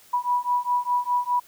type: beating tone pair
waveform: sine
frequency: 977 / 981.9 Hz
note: B5 / B5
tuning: -19 / -10 cents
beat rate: 4.9 Hz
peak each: -24 dBFS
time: 0.13-1.4 s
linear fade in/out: 10 ms
effects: white hiss -53 dBFS RMS until 1.47 s